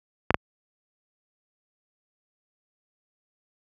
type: clicks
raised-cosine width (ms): 0.5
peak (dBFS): -3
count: 2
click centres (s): 0.306 / 0.344
effects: high-pass 60 Hz 12 dB/octave